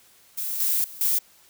violet noise with level steps, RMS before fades -29 / -23 / -41 / -22 dBFS, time 0.37-1.19 s, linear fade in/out 10 ms, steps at 0.6 / 0.84 / 1.01 s, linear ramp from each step 2 ms, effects white hiss -56 dBFS RMS until 1.49 s

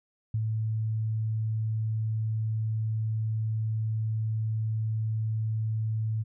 sine tone with ADSR envelope, 110 Hz, A2, in tune, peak -24 dBFS, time 0.34-6.24 s, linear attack 4 ms, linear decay 56 ms, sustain -2 dB, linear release 27 ms, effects none

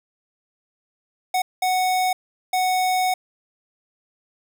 square tone bursts at uneven times, 740 Hz, F#5, in tune, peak -19 dBFS, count 3, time 1.34-1.42 / 1.62-2.13 / 2.53-3.14 s, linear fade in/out 5 ms, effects 9-bit

